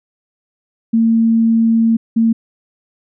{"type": "tone pair in turn", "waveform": "sine", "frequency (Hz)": [227, 227], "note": ["A#3", "A#3"], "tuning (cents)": [-46, -46], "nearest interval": "unison", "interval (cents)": 0, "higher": "neither", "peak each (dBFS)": -9, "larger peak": "neither", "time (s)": [[0.93, 1.97], [2.16, 2.33]], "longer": "first", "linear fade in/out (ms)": 10, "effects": []}